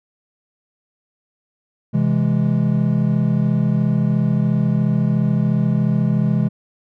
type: chord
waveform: triangle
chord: C augmented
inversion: none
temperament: equal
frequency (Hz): 130.81 / 164.81 / 207.7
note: C3 / E3 / G#3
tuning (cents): 0 / 0 / 0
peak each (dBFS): -17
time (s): 1.93-6.49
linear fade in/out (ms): 20
effects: none